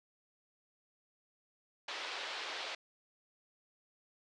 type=band-pass noise; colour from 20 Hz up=white; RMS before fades=-42 dBFS; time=1.88-2.75 s; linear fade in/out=5 ms; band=400 to 4200 Hz; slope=24 dB/octave; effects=resampled to 22050 Hz